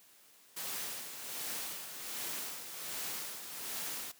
white noise with tremolo, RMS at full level -39 dBFS, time 0.56-4.12 s, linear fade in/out 10 ms, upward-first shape sine, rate 1.3 Hz, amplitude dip 55%, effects white hiss -62 dBFS RMS until 4.19 s + high-pass 150 Hz 12 dB/octave

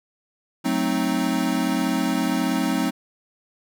square chord, F# diminished seventh, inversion none, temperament equal, 185 / 220 / 261.6 / 311.1 Hz, F#3 / A3 / C4 / Eb4, 0 / 0 / 0 / 0 cents, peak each -28 / -28 / -25 / -27 dBFS, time 0.64-2.91 s, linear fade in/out 20 ms, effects none

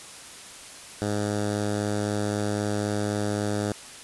10% pulse tone with notch filter, 103.83 Hz, G#2, in tune, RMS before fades -27 dBFS, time 1.02-3.72 s, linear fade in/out 0 ms, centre 2500 Hz, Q 1, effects white hiss -43 dBFS RMS until 4.03 s + resampled to 24000 Hz

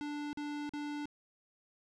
square tone bursts, 293.7 Hz, D4, in tune, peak -38 dBFS, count 3, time 0.01-1.056 s, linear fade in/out 0 ms, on 320 ms, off 43 ms, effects low-pass 5000 Hz 12 dB/octave + 13-bit

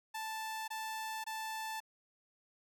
sawtooth tone bursts, 880 Hz, A5, in tune, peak -35 dBFS, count 3, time 0.14-1.804 s, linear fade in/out 10 ms, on 540 ms, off 22 ms, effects none

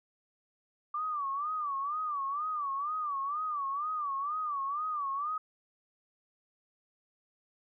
sine tone with vibrato, 1170 Hz, D6, 7 cents flat, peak -31 dBFS, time 0.94-5.38 s, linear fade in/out 5 ms, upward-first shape sine, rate 2.1 Hz, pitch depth 130 cents each way, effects none

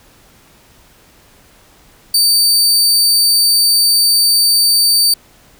sawtooth tone, 4605 Hz, D8, 35 cents flat, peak -6 dBFS, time 2.14-5.14 s, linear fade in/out 5 ms, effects pink hiss -47 dBFS RMS until 5.59 s

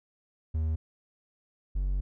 triangle tone pair in turn, 79.2 / 47.09 Hz, D#2 / F#1, +31 / +31 cents, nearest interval major sixth, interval 900 cents, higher first, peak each -24 dBFS, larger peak neither, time 0.54-0.76 / 1.75-2.01 s, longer second, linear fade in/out 10 ms, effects none

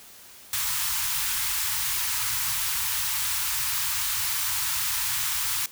white band-stop noise, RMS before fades -27 dBFS, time 0.53-5.66 s, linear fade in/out 2 ms, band 140 to 850 Hz, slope 96 dB/octave, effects white hiss -48 dBFS RMS until 5.71 s

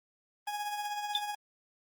40% pulse tone with tremolo, 830 Hz, G#5, 1 cent flat, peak -31 dBFS, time 0.47-1.35 s, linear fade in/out 5 ms, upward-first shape triangle, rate 16 Hz, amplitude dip 55%
sine tone with exponential decay, 3520 Hz, A7, in tune, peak -22 dBFS, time 1.15-1.22 s, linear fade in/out 1 ms, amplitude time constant 15 ms
effects Opus 24 kbps

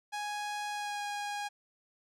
sawtooth tone with pitch glide, 830.6 to 821.1 Hz, G#5 to G#5, 0 to -20 cents, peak -31 dBFS, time 0.12-1.49 s, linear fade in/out 20 ms, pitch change -20 cents, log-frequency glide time 0.7-1.03 s, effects low-pass 9000 Hz 12 dB/octave

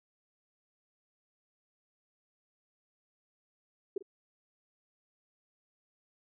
sine tone with echo, 392 Hz, G4, in tune, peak -29 dBFS, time 3.96-3.98 s, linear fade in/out 5 ms, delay 46 ms, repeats 1, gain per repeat -15 dB, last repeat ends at 4.026 s, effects none

